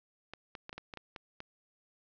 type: clicks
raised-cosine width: 0.3 ms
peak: -27 dBFS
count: 9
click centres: 0.336 / 0.552 / 0.694 / 0.729 / 0.78 / 0.938 / 0.973 / 1.162 / 1.404 s
effects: resampled to 16000 Hz + 11-bit